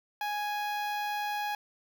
sawtooth tone with notch filter, 830.6 Hz, G#5, in tune, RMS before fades -33 dBFS, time 0.21-1.55 s, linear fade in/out 2 ms, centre 8300 Hz, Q 0.61, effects none

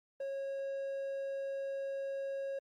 triangle tone, 547 Hz, C#5, 23 cents flat, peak -34 dBFS, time 0.2-2.59 s, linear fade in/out 5 ms, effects Opus 32 kbps

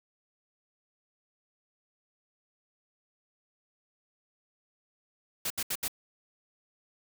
white noise bursts, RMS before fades -32 dBFS, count 4, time 5.45-5.881 s, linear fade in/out 5 ms, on 53 ms, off 73 ms, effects none

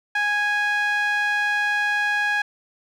sawtooth tone with band-pass filter, 828 Hz, G#5, 5 cents flat, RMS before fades -22 dBFS, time 0.15-2.42 s, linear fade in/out 5 ms, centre 1800 Hz, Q 2.7, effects none

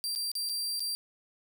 sawtooth tone with dropouts, 4715 Hz, D8, 6 cents sharp, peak -28 dBFS, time 0.04-0.95 s, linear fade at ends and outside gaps 0 ms, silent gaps 0.151-0.159 / 0.316-0.353 / 0.49-0.495 / 0.795-0.804 s, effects none

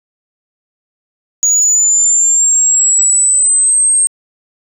sine linear sweep, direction up, 6770 to 8500 Hz, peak -6 dBFS, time 1.43-4.07 s, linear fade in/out 0 ms, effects tanh soft clip ceiling -4 dBFS

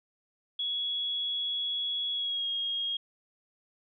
sine tone with pitch glide, 3356 to 3264 Hz, G#7 to G#7, +17 to -31 cents, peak -29 dBFS, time 0.59-2.97 s, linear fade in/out 5 ms, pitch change -48 cents, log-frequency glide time 2.13-2.48 s, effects none

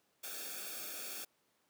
white noise with comb filter, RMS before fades -44 dBFS, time 0.23-1.25 s, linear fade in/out 10 ms, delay 1 ms, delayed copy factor -0.85, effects pink hiss -75 dBFS RMS until 1.69 s + high-pass 200 Hz 12 dB/octave

